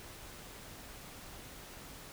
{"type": "silence", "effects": ["pink hiss -50 dBFS RMS until 2.12 s"]}